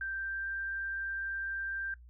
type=tone with pitch glide; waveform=sine; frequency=1568 to 1578 Hz; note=G6 to G6; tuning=0 to +11 cents; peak=-34 dBFS; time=0.01-1.94 s; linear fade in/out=2 ms; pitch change=+11 cents; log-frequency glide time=0.12-0.46 s; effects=noise-tail reverb RT60 0.1 s tail -19 dB re dry + added 60 Hz sine -51 dBFS peak until 2.09 s